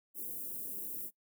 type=band-stop noise; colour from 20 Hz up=white; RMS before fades=-41 dBFS; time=0.14-1.11 s; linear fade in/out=50 ms; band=410 to 11000 Hz; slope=24 dB/octave; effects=noise-tail reverb RT60 0.1 s tail -20 dB re dry + high-pass 200 Hz 12 dB/octave